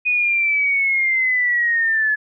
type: linear sweep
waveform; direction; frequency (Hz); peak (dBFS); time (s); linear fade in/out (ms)
sine; down; 2489 to 1705; -15; 0.05-2.16; 20
effects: none